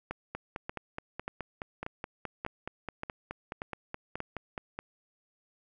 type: two click trains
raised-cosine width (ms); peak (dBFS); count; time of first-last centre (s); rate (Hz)
0.5; -20 / -21; 8 / 22; 0.11-4.204 / 0.35-4.79; 1.71 / 4.73
effects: none